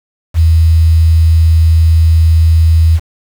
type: tone with quantisation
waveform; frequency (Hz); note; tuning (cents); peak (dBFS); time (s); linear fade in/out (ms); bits
sine; 81.3; E2; -23; -4; 0.34-3; 50; 5
effects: none